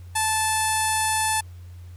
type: tone with low-pass filter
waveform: sawtooth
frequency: 875 Hz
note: A5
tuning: 10 cents flat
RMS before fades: -23 dBFS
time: 0.15-1.41 s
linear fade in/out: 10 ms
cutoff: 10000 Hz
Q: 5.6
effects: added 88 Hz sine -38 dBFS peak until 1.96 s + pink hiss -58 dBFS RMS until 1.96 s